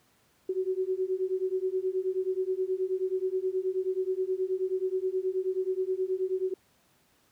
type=beating tone pair; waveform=sine; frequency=370 / 379.4 Hz; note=F#4 / F#4; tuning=0 / +43 cents; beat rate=9.4 Hz; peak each=-30 dBFS; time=0.49-6.54 s; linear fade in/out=5 ms; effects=pink hiss -66 dBFS RMS until 7.31 s + high-pass 80 Hz 12 dB/octave